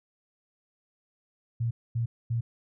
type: tone bursts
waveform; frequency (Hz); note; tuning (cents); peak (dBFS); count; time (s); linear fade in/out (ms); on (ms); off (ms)
sine; 116.54; A#2; 0; -25; 3; 1.6-2.41; 10; 110; 240
effects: none